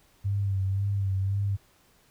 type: tone with vibrato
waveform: sine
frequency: 98 Hz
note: G2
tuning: in tune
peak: -24 dBFS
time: 0.24-1.57 s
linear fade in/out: 20 ms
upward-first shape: sine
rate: 1.9 Hz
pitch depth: 43 cents each way
effects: pink hiss -62 dBFS RMS until 2.1 s